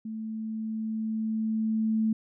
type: tone with level ramp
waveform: sine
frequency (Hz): 220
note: A3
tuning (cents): 0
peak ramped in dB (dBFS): -33 to -22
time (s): 0.05-2.13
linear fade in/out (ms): 5
effects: none

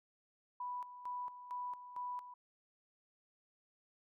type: tone with tremolo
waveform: sine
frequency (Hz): 987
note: B5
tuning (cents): -1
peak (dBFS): -39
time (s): 0.6-2.34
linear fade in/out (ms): 5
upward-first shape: square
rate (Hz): 2.2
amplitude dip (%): 70
effects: none

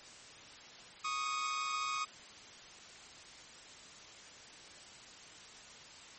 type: tone pair together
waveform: sawtooth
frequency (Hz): 1108.7 / 1244.5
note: C#6 / D#6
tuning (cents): 0 / 0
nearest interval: major second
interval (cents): 200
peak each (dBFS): -37 / -32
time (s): 1.04-2.05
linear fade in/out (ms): 10
effects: white hiss -53 dBFS RMS until 6.18 s + MP3 32 kbps

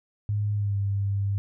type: tone with pitch glide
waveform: sine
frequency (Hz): 103.83 to 99.66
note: G#2 to G2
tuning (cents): 0 to +29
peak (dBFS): -23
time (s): 0.29-1.38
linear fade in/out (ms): 0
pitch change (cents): -71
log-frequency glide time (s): 0.54-0.77
effects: none

